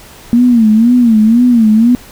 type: tone with vibrato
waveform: sine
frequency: 230.7 Hz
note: A#3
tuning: 18 cents flat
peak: -4 dBFS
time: 0.33-1.95 s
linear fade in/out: 0 ms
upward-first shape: sine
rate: 2 Hz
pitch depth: 130 cents each way
effects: pink hiss -36 dBFS RMS until 2.11 s